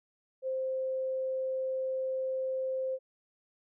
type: tone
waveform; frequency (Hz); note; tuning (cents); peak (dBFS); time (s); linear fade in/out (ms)
sine; 523.3; C5; 0; -30; 0.42-2.99; 50
effects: none